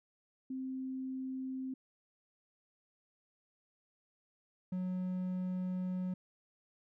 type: tone pair in turn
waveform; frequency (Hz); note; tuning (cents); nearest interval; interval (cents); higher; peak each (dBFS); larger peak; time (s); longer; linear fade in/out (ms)
sine / triangle; 261.6 / 183.44; C4 / F#3; 0 / -15; tritone; 615; first; -37 / -32; second; 0.5-1.74 / 4.72-6.14; second; 5
effects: none